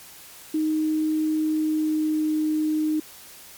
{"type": "tone with pitch glide", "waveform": "sine", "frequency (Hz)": [311.1, 308.6], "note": ["D#4", "D#4"], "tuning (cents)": [0, -14], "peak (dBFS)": -20, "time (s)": [0.54, 3], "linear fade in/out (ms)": 5, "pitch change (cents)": -14, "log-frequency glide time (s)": [1.39, 2.31], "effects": ["white hiss -45 dBFS RMS until 3.57 s", "MP3 96 kbps"]}